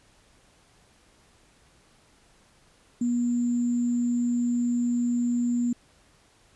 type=tone with sample-and-hold; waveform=sine; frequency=240.9 Hz; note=B3; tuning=43 cents flat; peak=-22 dBFS; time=3.01-5.73 s; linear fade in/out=5 ms; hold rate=7350 Hz; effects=pink hiss -60 dBFS RMS until 6.55 s + resampled to 24000 Hz